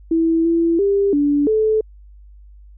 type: tone with pitch steps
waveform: sine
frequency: 328 / 334.3 / 399 / 289.1 / 434.7 Hz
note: E4 / E4 / G4 / D4 / A4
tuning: -9 / +24 / +31 / -27 / -21 cents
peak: -13 dBFS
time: 0.11-1.81 s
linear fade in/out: 5 ms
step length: 340 ms
effects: added 50 Hz sine -40 dBFS peak until 2.77 s